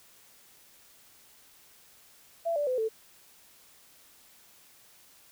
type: tone with pitch steps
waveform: sine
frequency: 671 / 584.1 / 508.5 / 442.7 Hz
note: E5 / D5 / C5 / A4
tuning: +31 / -10 / -50 / +11 cents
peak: -26 dBFS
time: 2.45-2.89 s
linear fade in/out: 20 ms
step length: 110 ms
effects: white hiss -58 dBFS RMS until 5.31 s

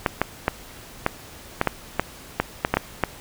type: clicks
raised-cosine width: 0.5 ms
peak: -3 dBFS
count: 12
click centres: 0.062 / 0.216 / 0.481 / 1.064 / 1.614 / 1.673 / 1.996 / 2.4 / 2.649 / 2.74 / 2.77 / 3.037 s
effects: pink hiss -43 dBFS RMS until 3.2 s

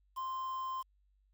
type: tone with quantisation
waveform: triangle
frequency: 1046.5 Hz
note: C6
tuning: in tune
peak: -34 dBFS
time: 0.16-0.83 s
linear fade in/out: 20 ms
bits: 9
effects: added 49 Hz sine -68 dBFS peak until 1.33 s

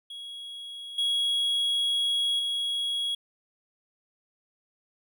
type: tone with level steps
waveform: triangle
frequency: 3322 Hz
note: G#7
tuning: in tune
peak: -36 / -22 / -25 dBFS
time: 0.1-3.15 s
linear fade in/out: 5 ms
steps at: 0.98 / 2.39 s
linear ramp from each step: 5 ms
effects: none

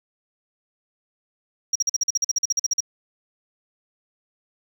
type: tone bursts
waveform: sine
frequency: 5660 Hz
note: F8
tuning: 22 cents sharp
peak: -16 dBFS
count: 16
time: 1.73-2.805 s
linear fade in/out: 5 ms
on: 25 ms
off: 45 ms
effects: tanh soft clip ceiling -15 dBFS + 8-bit

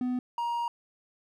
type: tone pair in turn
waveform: triangle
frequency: 250 / 943.9 Hz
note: B3 / A#5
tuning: +21 / +21 cents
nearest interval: octave + major seventh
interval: 2300 cents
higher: second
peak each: -25 / -26 dBFS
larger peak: first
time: 0.01-0.19 / 0.38-0.68 s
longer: second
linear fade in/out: 2 ms
effects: none

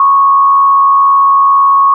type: tone with frequency modulation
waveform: sine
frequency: 1104 Hz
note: C#6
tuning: 7 cents flat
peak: -4 dBFS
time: 0-1.94 s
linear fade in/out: 2 ms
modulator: 82.1 Hz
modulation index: 0.4
effects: none

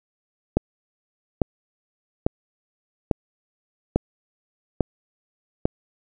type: click train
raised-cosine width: 2 ms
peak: -4 dBFS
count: 7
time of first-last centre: 0.57-5.655 s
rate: 1.18 Hz
effects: none

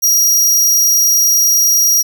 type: tone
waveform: sawtooth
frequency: 5710 Hz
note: F8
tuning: 37 cents sharp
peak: -6 dBFS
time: 0.02-2.03 s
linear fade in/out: 20 ms
effects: none

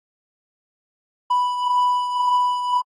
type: beating tone pair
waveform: triangle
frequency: 987.8 / 989.7 Hz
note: B5 / B5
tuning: 0 / +3 cents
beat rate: 1.9 Hz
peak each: -16 / -24 dBFS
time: 1.3-2.81 s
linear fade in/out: 10 ms
effects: AAC 32 kbps

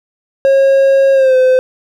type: tone with pitch glide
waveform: triangle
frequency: 543 to 514 Hz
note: C#5 to C5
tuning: -36 to -31 cents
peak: -4 dBFS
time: 0.45-1.59 s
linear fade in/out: 0 ms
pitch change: -95 cents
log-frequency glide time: 1.13-1.36 s
effects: none

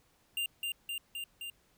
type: tone with echo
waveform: square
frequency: 2794 Hz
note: F7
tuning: in tune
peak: -32 dBFS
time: 0.37-0.46 s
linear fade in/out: 2 ms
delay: 260 ms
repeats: 4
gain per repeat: -2 dB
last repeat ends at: 1.5 s
effects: pink hiss -69 dBFS RMS until 1.77 s

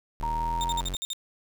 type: linear sweep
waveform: 45% pulse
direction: up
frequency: 37.69 to 46.25 Hz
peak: -31 dBFS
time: 0.2-0.95 s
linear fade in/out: 0 ms
type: tone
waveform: sine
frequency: 932.3 Hz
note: A#5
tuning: in tune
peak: -27 dBFS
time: 0.23-0.81 s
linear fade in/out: 0 ms
type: tone bursts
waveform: 30% pulse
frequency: 3647 Hz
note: A#7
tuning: 39 cents flat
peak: -27 dBFS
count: 7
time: 0.61-1.132 s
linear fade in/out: 0 ms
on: 30 ms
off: 52 ms
effects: none

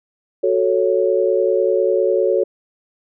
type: chord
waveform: sine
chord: F# minor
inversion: none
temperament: equal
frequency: 370 / 440 / 554.4 Hz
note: F#4 / A4 / C#5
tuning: 0 / 0 / 0 cents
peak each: -18 dBFS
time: 0.43-2.44 s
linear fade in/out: 10 ms
effects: none

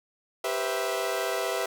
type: chord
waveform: sawtooth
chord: C major seventh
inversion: second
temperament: equal with one note detuned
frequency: 392 / 488.2 / 523.3 / 659.3 Hz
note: G4 / B4 / C5 / E5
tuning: 0 / -20 / 0 / 0 cents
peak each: -29 / -29 / -31 / -27 dBFS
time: 0.44-1.66 s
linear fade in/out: 5 ms
effects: 9-bit

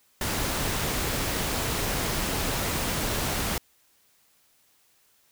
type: noise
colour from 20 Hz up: pink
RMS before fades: -28 dBFS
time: 0.21-3.58 s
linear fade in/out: 2 ms
effects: white hiss -64 dBFS RMS until 5.31 s

